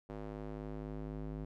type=tone with band-pass filter sweep; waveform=square; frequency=52 Hz; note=G#1; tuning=3 cents sharp; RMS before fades=-43 dBFS; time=0.09-1.45 s; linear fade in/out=5 ms; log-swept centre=460 to 230 Hz; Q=0.82; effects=none